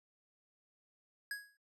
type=tone with exponential decay; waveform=square; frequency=1661.2 Hz; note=G#6; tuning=in tune; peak=-36 dBFS; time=1.31-1.57 s; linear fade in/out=2 ms; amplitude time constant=56 ms; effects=noise-tail reverb RT60 0.2 s tail -24 dB re dry + resampled to 32000 Hz